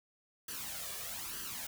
white noise with flanger, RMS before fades -42 dBFS, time 0.48-1.67 s, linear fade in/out 5 ms, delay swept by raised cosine 0.65 to 1.75 ms, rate 1.1 Hz, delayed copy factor +0.65, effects none

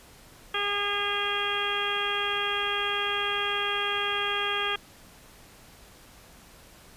harmonic tone with a mistuned harmonic, 407.3 Hz, G#4, 34 cents flat, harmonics 1 / 2 / 3 / 4 / 5 / 6 / 7 / 8, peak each -35 / -37 / -32 / -33 / -37 / -36 / -36 / -31 dBFS, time 0.54-4.76 s, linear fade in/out 5 ms, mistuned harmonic 7, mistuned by -50 cents, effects pink hiss -52 dBFS RMS until 6.96 s + resampled to 32000 Hz

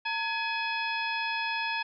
harmonic tone with a mistuned harmonic, 843 Hz, G#5, 26 cents sharp, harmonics 1 / 2 / 3 / 4 / 5 / 6, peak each -33 / -34 / -33 / -39 / -45 / -43 dBFS, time 0.05-1.83 s, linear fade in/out 10 ms, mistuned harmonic 1, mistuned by +130 cents, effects none

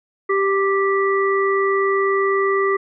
harmonic tone, 392 Hz, G4, in tune, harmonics 1 / 3 / 5, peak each -17 / -21 / -24 dBFS, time 0.29-2.77 s, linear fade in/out 10 ms, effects none

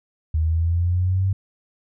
sine exponential sweep, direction up, 77.78 to 97.3 Hz, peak -17 dBFS, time 0.34-1.33 s, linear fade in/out 5 ms, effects none

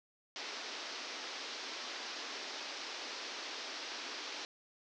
white band-pass noise, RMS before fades -44 dBFS, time 0.36-4.45 s, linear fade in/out 0 ms, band 250 to 5700 Hz, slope 48 dB/octave, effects none

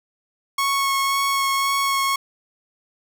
sawtooth tone with vibrato, 1100 Hz, C#6, 14 cents flat, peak -15 dBFS, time 0.58-2.16 s, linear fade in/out 5 ms, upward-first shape sine, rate 1.9 Hz, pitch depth 11 cents each way, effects none

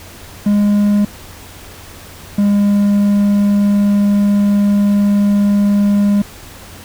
triangle tone pair in turn, 205.5 / 203.3 Hz, G#3 / G#3, -18 / -37 cents, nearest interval unison, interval 19 cents, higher first, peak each -7 dBFS, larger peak neither, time 0.46-1.05 / 2.38-6.22 s, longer second, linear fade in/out 5 ms, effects added 89 Hz sine -40 dBFS peak until 6.84 s + pink hiss -36 dBFS RMS until 6.84 s

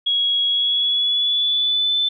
sine tone with pitch glide, 3322 to 3520 Hz, G#7 to A7, 0 to 0 cents, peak -16 dBFS, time 0.06-2.09 s, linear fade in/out 10 ms, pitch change +100 cents, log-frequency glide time 0.46-1.97 s, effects none

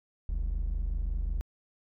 triangle tone pair together, 42.13 / 67.4 Hz, E1 / C#2, +38 / -48 cents, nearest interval minor sixth, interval 814 cents, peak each -26 / -32 dBFS, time 0.29-1.41 s, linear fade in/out 0 ms, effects tanh soft clip ceiling -23 dBFS

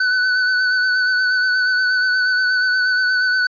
square tone with vibrato, 1500 Hz, F#6, 23 cents sharp, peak -15 dBFS, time 0-3.47 s, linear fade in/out 5 ms, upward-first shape sine, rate 8.4 Hz, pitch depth 25 cents each way, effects resampled to 11025 Hz

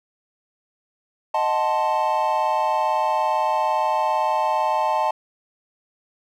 triangle chord, D# diminished seventh, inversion none, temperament equal, 622.3 / 740 / 880 / 1046.5 Hz, D#5 / F#5 / A5 / C6, 0 / 0 / 0 / 0 cents, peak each -23 / -25 / -19 / -25 dBFS, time 1.34-5.11 s, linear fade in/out 5 ms, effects none

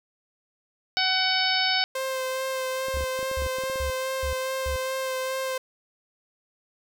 harmonic tone, 751 Hz, F#5, 26 cents sharp, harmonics 1 / 2 / 3 / 4 / 5 / 6 / 7, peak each -29 / -29 / -29 / -29 / -29 / -29 / -29 dBFS, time 0.97-1.84 s, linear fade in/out 0 ms
sawtooth tone with vibrato, 523.3 Hz, C5, in tune, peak -23 dBFS, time 1.95-5.58 s, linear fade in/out 5 ms, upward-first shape sine, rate 2.4 Hz, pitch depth 16 cents each way
clicks, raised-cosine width 2 ms, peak -28 dBFS, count 12, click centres 2.884 / 2.971 / 3.008 / 3.191 / 3.229 / 3.314 / 3.421 / 3.462 / 3.585 / 3.637 / 3.699 / 3.758 s
sine tone bursts, 69.3 Hz, C#2, in tune, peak -28 dBFS, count 5, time 2.94-4.76 s, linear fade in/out 0 ms, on 100 ms, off 330 ms
effects none

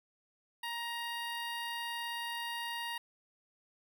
15% pulse tone with notch filter, 939 Hz, A#5, 12 cents sharp, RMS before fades -39 dBFS, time 0.63-2.98 s, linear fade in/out 5 ms, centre 7500 Hz, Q 1.7, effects none

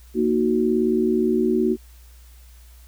sine chord, D# minor, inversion second, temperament equal, 233.1 / 311.1 / 370 Hz, A#3 / D#4 / F#4, 0 / 0 / 0 cents, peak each -21 / -24 / -20 dBFS, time 0.14-1.77 s, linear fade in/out 50 ms, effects added 60 Hz sine -44 dBFS peak until 2.87 s + white hiss -55 dBFS RMS until 2.87 s

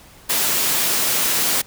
white high-pass noise, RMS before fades -19 dBFS, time 0.29-1.62 s, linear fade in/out 10 ms, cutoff 120 Hz, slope 48 dB/octave, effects pink hiss -46 dBFS RMS until 1.66 s

